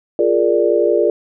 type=chord; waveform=sine; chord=Bb dominant seventh; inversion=second; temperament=equal; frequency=349.2 / 415.3 / 466.2 / 587.3 Hz; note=F4 / Ab4 / Bb4 / D5; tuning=0 / 0 / 0 / 0 cents; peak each=-17 dBFS; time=0.19-1.1 s; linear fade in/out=2 ms; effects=none